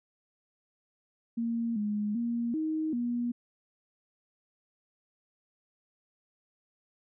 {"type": "tone with pitch steps", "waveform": "sine", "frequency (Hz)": [231.8, 208.7, 235.3, 313.8, 240.2], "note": ["A#3", "G#3", "A#3", "D#4", "B3"], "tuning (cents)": [-10, 9, 16, 15, -48], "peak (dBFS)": -28, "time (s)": [1.37, 3.32], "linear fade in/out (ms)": 10, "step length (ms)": 390, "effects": []}